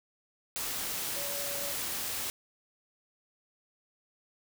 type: tone in noise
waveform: sine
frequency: 568 Hz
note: C#5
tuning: 42 cents sharp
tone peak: -41 dBFS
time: 1.16-1.72 s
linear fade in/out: 0 ms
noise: white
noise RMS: -35 dBFS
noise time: 0.56-2.3 s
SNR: -9 dB
effects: none